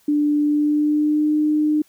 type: tone with pitch glide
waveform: sine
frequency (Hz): 295.2 to 303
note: D4 to D#4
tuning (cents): +9 to -46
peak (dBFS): -15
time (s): 0.08-1.82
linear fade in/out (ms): 5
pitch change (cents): +45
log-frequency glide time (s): 0.43-1.34
effects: white hiss -58 dBFS RMS until 1.88 s